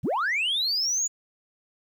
sine linear sweep, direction up, 69.3 to 6960 Hz, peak -21 dBFS, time 0.03-1.08 s, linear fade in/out 20 ms, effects tanh soft clip ceiling -21 dBFS + 10-bit

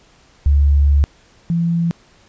sine tone pair in turn, 71.3 / 168.95 Hz, C#2 / E3, +49 / +43 cents, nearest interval octave + minor third, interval 1494 cents, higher second, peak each -9 / -14 dBFS, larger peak first, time 0.46-1.04 / 1.5-1.91 s, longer first, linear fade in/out 0 ms, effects pink hiss -51 dBFS RMS until 2.28 s + resampled to 16000 Hz

